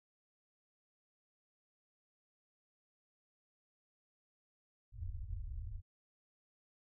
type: low-pass noise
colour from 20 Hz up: pink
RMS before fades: -43 dBFS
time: 4.92-5.82 s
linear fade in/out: 50 ms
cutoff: 110 Hz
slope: 96 dB/octave
effects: none